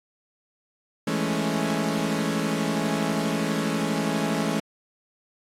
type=chord; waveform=sawtooth; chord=A major seventh; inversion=second; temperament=equal; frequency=164.81 / 207.7 / 220 / 277.2 Hz; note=E3 / G#3 / A3 / C#4; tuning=0 / 0 / 0 / 0 cents; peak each=-25 dBFS; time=1.07-4.6 s; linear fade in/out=5 ms; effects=low-pass 11000 Hz 12 dB/octave + AAC 64 kbps